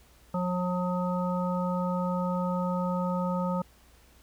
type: harmonic tone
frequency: 180 Hz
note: F#3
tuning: 47 cents flat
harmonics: 1 / 3 / 5 / 7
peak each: -28 / -33 / -35 / -36 dBFS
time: 0.34-3.62 s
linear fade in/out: 5 ms
effects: added 60 Hz sine -58 dBFS peak until 4.22 s + pink hiss -60 dBFS RMS until 4.22 s